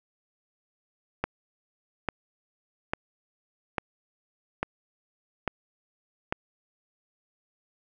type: click train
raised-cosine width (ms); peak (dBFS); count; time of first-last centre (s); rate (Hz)
0.5; -11; 7; 1.24-6.325; 1.18
effects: none